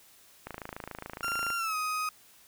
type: click train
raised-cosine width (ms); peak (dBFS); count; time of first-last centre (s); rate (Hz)
0.5; -23; 29; 0.47-1.503; 27.1
type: tone with pitch glide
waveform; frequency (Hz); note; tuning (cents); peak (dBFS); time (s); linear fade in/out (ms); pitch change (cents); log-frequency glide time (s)
35% pulse; 1383 to 1253.6; F6 to D#6; -17 to +13; -28; 1.23-2.09; 2; -170; 1.57-1.76
effects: white hiss -58 dBFS RMS until 2.47 s